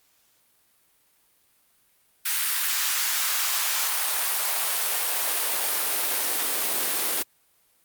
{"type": "noise with high-pass filter sweep", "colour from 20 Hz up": "white", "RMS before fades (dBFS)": -25, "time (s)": [2.25, 7.23], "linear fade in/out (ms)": 10, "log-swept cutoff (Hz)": [1600, 290], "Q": 1.2, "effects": ["white hiss -64 dBFS RMS until 7.84 s", "Opus 48 kbps"]}